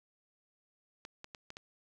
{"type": "clicks", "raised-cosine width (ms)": 0.2, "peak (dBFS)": -28, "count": 5, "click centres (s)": [1.051, 1.244, 1.348, 1.504, 1.569], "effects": []}